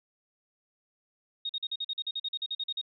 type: tone bursts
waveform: sine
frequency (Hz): 3729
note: A#7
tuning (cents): 0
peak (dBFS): -30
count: 16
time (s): 1.45-2.814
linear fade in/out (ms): 5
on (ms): 44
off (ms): 44
effects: none